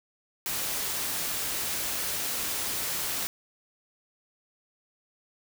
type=noise; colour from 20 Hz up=white; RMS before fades=-31 dBFS; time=0.46-3.27 s; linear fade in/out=0 ms; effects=none